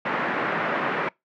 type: band-pass noise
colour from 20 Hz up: white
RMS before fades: -26 dBFS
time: 0.05-1.09 s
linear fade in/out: 5 ms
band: 160 to 1900 Hz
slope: 24 dB/octave
effects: noise-tail reverb RT60 0.2 s tail -25 dB re dry